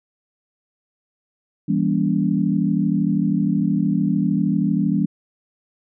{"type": "chord", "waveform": "sine", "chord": "E diminished seventh", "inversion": "none", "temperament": "just", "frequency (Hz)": [164.81, 197.78, 237.3, 284.8], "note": ["E3", "G3", "Bb3", "Db4"], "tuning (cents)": [0, 16, 31, 47], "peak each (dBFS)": [-22, -20, -24, -23], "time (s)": [1.68, 5.06], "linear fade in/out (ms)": 10, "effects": []}